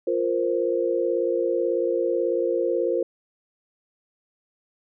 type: chord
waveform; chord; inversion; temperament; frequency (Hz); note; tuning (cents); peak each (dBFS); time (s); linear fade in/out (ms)
sine; F suspended fourth; none; just; 349.2 / 465.6 / 523.8; F4 / Bb4 / C5; 0 / -2 / +2; -25; 0.07-3.03; 5
effects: none